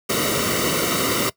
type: noise with comb filter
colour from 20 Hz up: pink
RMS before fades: -21 dBFS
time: 0.09-1.3 s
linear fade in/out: 10 ms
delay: 1.2 ms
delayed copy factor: -0.75
effects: noise-tail reverb RT60 0.1 s tail -20 dB re dry + high-pass 100 Hz 12 dB/octave